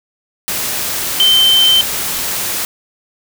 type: tone in noise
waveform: sine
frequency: 3100 Hz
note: G7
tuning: 20 cents flat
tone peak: -7 dBFS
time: 1.2-1.81 s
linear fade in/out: 0 ms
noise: white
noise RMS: -19 dBFS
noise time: 0.48-2.65 s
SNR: +9 dB
effects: none